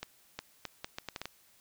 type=accelerating click train; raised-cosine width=0.2 ms; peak=-20 dBFS; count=9; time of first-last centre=0.03-1.256 s; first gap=360 ms; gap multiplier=0.73; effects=white hiss -64 dBFS RMS until 1.6 s